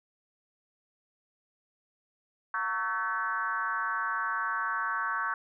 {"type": "tone with frequency modulation", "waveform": "sine", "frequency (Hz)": 1321, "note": "E6", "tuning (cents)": 3, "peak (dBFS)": -28, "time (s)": [2.54, 5.34], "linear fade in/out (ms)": 2, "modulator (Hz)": 202, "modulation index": 1.7, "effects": []}